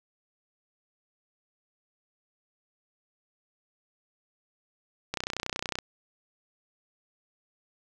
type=click train; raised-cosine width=0.2 ms; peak=-13 dBFS; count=21; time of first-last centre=5.14-5.787 s; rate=30.9 Hz; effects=none